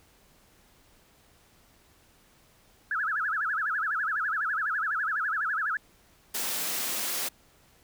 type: tone with vibrato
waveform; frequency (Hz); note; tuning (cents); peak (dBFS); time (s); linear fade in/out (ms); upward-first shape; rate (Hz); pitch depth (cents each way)
sine; 1480; F#6; 0; -26; 2.91-5.77; 2; sine; 12; 270
type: high-pass noise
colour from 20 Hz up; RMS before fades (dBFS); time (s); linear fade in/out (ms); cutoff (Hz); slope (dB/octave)
white; -31; 6.34-7.29; 10; 170; 24
effects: pink hiss -61 dBFS RMS until 7.83 s